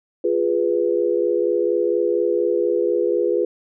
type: chord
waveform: sine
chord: F diminished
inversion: none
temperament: equal with one note detuned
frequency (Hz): 349.2 / 413.4 / 493.9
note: F4 / Ab4 / Cb5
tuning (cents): 0 / -8 / 0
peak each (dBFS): -21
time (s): 0.24-3.45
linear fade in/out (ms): 5
effects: none